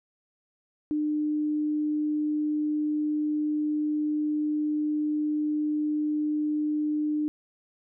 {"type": "tone", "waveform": "sine", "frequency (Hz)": 301.4, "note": "D4", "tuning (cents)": 45, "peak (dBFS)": -24, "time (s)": [0.91, 7.28], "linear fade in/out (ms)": 0, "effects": []}